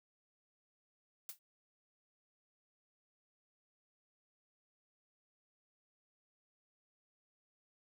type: noise with exponential decay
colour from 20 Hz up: blue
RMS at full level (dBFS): -41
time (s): 1.29-1.39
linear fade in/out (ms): 1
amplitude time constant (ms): 21
effects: none